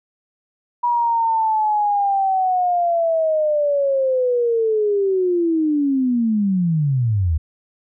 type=linear sweep; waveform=sine; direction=down; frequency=968 to 73.5 Hz; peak=-15 dBFS; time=0.83-7.38 s; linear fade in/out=10 ms; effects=none